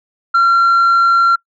sine tone with frequency modulation, 1370 Hz, F6, 34 cents flat, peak -5 dBFS, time 0.34-1.36 s, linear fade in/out 10 ms, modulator 32.2 Hz, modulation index 0.2, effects noise-tail reverb RT60 0.1 s tail -26 dB re dry + tanh soft clip ceiling -7 dBFS

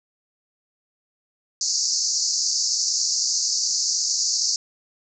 white band-pass noise, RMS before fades -23 dBFS, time 1.61-4.56 s, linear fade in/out 2 ms, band 4500 to 6900 Hz, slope 96 dB/octave, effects none

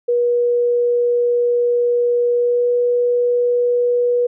sine tone with pitch glide, 481.9 to 485.8 Hz, B4 to B4, -43 to -29 cents, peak -13 dBFS, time 0.08-4.27 s, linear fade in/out 10 ms, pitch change +14 cents, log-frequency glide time 2.34-2.69 s, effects none

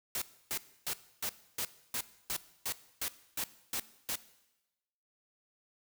white noise bursts, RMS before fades -35 dBFS, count 12, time 0.15-4.156 s, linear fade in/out 2 ms, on 68 ms, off 290 ms, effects noise-tail reverb RT60 1.0 s tail -17 dB re dry

